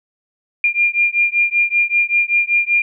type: beating tone pair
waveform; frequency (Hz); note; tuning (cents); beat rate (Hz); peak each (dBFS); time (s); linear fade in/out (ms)
sine; 2400 / 2405.2; D7 / D7; +37 / +41; 5.2; -16; 0.64-2.82; 2
effects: none